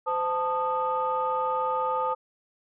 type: tone cluster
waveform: sine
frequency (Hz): 513 / 883 / 1233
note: C5 / A5 / D#6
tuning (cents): -34 / +6 / -16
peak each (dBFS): -29 / -27 / -28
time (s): 0.06-2.15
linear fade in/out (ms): 20
effects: tanh soft clip ceiling -16 dBFS